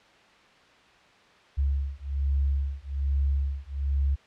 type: beating tone pair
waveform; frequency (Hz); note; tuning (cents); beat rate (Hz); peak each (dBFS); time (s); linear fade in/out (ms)
sine; 68.7 / 69.9; C#2 / C#2; -15 / +15; 1.2; -27; 1.57-4.16; 20
effects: white hiss -56 dBFS RMS until 4.26 s + low-pass 3000 Hz 12 dB/octave